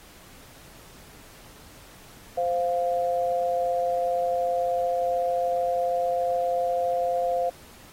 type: tone pair together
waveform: sine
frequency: 520.7 / 698 Hz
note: C5 / F5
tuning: -8 / -1 cents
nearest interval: perfect fourth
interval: 507 cents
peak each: -25 dBFS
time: 2.37-7.5 s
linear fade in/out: 10 ms
effects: pink hiss -50 dBFS RMS until 7.92 s + AAC 48 kbps